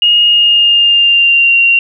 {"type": "tone with pitch glide", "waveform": "sine", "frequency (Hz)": [2861, 2760], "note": ["F7", "F7"], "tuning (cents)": [41, -21], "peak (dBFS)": -5, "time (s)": [0.02, 1.79], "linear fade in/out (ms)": 2, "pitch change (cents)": -62, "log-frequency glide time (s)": [0.24, 1.56], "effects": []}